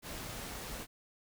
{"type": "noise", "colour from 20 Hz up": "pink", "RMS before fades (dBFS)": -43, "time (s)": [0.02, 0.87], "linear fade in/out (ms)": 50, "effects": []}